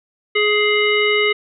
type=harmonic tone; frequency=419.2 Hz; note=G#4; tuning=16 cents sharp; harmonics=1 / 3 / 5 / 7 / 9; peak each=-17 / -25 / -17 / -22 / -29 dBFS; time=0.35-1.33 s; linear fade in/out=10 ms; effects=none